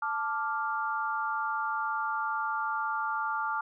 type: chord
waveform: sine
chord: D minor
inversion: second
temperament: equal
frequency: 880 / 1174.7 / 1396.9 Hz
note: A5 / D6 / F6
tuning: 0 / 0 / 0 cents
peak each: -33 dBFS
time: 0.02-3.61 s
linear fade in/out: 5 ms
effects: none